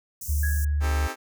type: band-stop noise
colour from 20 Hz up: white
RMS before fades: -36 dBFS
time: 0.21-0.65 s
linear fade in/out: 5 ms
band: 190 to 5700 Hz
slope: 48 dB/octave
type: tone with pitch glide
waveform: sine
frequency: 73.42 to 72.79 Hz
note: D2 to D2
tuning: 0 to -15 cents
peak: -21 dBFS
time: 0.28-1.08 s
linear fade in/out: 20 ms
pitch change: -15 cents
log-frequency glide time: 0.82-0.88 s
type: tone with exponential decay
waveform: sine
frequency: 1661.2 Hz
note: G#6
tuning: in tune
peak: -27 dBFS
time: 0.43-0.99 s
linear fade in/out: 5 ms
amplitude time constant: 120 ms
type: chord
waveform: 10% pulse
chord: A half-diminished seventh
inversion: first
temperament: just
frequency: 264 / 316.8 / 396 / 440 Hz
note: C4 / Eb4 / G4 / A4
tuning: +16 / +31 / +18 / 0 cents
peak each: -29 dBFS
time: 0.8-1.16 s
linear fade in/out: 50 ms
effects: none